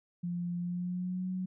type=tone with pitch glide; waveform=sine; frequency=174.61 to 184.99 Hz; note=F3 to F#3; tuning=0 to 0 cents; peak=-32 dBFS; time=0.23-1.46 s; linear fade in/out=10 ms; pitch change=+100 cents; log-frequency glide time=0.58-1.29 s; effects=none